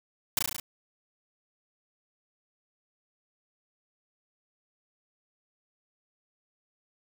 white noise with echo, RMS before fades -25 dBFS, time 0.37-0.39 s, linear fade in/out 2 ms, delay 35 ms, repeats 6, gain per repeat -2 dB, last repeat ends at 0.6 s, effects none

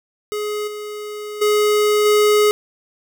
square tone with level steps, 420 Hz, G#4, 19 cents sharp, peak -22 / -28 / -14 / -12 dBFS, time 0.32-2.51 s, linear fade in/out 0 ms, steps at 0.67 / 1.41 / 2.05 s, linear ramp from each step 10 ms, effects none

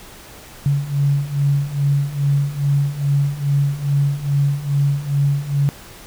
sine beating tone pair, 140 / 142.4 Hz, C#3 / C#3, +18 / +47 cents, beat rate 2.4 Hz, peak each -20 / -17 dBFS, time 0.66-5.69 s, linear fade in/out 0 ms, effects pink hiss -40 dBFS RMS until 6.06 s

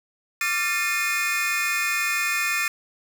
45% pulse tone cluster, 1164 / 1381 / 1785 / 2131 / 2467 Hz, D6 / F6 / A6 / C7 / D#7, -16 / -20 / +24 / +31 / -15 cents, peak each -33 / -32 / -28 / -30 / -25 dBFS, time 0.41-2.68 s, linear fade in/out 2 ms, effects 9-bit

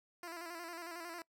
10% pulse tone with vibrato, 339.9 Hz, F4, 47 cents flat, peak -36 dBFS, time 0.23-1.22 s, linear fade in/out 2 ms, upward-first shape square, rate 11 Hz, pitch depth 51 cents each way, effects noise-tail reverb RT60 0.1 s tail -23 dB re dry

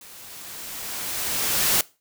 white noise with level ramp, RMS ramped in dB -45 to -19 dBFS, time 0.01-1.81 s, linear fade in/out 2 ms, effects noise-tail reverb RT60 0.3 s tail -21 dB re dry

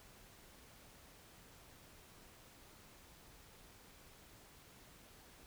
silence, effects pink hiss -61 dBFS RMS until 5.46 s

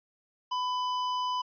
square tone, 1000 Hz, B5, 21 cents sharp, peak -29 dBFS, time 0.51-1.42 s, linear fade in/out 10 ms, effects resampled to 11025 Hz

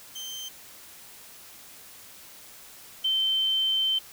30% pulse / sine tone pair in turn, 3121 / 3098 Hz, G7 / G7, -8 / -21 cents, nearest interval unison, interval 13 cents, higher first, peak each -32 / -22 dBFS, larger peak second, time 0.15-0.49 / 3.04-3.99 s, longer second, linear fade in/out 10 ms, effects white hiss -48 dBFS RMS until 4.12 s

